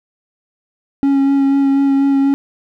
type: tone with vibrato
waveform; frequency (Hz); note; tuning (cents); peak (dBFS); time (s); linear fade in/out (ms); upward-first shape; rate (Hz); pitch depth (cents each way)
triangle; 275.6; C#4; -10; -8; 1.03-2.34; 0; sine; 4.1; 14
effects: none